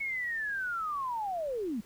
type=linear sweep; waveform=sine; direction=down; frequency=2217 to 195.4 Hz; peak=-31 dBFS; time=0-1.81 s; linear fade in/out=10 ms; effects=pink hiss -58 dBFS RMS until 1.85 s